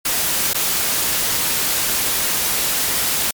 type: noise with dropouts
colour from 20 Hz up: white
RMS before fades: -19 dBFS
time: 0.05-3.31 s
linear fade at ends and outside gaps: 5 ms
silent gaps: 0.534-0.544 s
effects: MP3 96 kbps